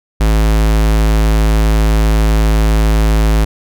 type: tone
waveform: square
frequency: 53.8 Hz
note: A1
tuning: 38 cents flat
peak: -9 dBFS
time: 0.2-3.45 s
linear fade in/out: 10 ms
effects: none